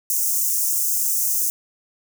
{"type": "high-pass noise", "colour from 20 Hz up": "white", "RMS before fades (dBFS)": -21, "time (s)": [0.1, 1.5], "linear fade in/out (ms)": 0, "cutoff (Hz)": 5900, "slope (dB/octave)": 48, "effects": []}